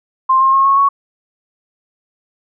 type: tone with pitch steps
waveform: sine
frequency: 1052 / 1066.7 / 1081.6 / 1096.7 / 1112 Hz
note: C6 / C6 / C#6 / C#6 / C#6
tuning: +9 / +33 / -43 / -19 / +5 cents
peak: -8 dBFS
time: 0.29-0.89 s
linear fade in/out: 10 ms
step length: 120 ms
effects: none